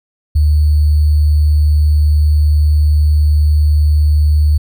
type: tone with sample-and-hold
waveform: sine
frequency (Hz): 75.2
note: D2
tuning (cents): +42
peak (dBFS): -7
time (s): 0.35-4.58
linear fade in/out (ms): 10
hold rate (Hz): 4410
effects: none